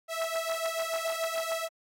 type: beating tone pair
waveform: sawtooth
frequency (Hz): 652 / 658.9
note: E5 / E5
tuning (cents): -19 / -1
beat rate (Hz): 6.9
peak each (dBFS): -29 / -29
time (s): 0.08-1.69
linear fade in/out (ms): 50
effects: AAC 48 kbps